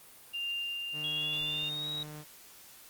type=tone with tremolo; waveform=sine; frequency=2794 Hz; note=F7; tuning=in tune; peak=-32 dBFS; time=0.33-1.7 s; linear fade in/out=20 ms; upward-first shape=sine; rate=1.4 Hz; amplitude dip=30%
type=tone; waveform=sawtooth; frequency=151.1 Hz; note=D3; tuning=50 cents sharp; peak=-39 dBFS; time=0.92-2.25 s; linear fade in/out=50 ms
type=tone with pitch glide; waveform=sine; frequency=3322 to 3816 Hz; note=G#7 to A#7; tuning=0 to +40 cents; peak=-34 dBFS; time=1.04-2.03 s; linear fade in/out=2 ms; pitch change=+240 cents; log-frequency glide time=1.16-1.87 s
effects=white hiss -54 dBFS RMS until 2.89 s + Opus 32 kbps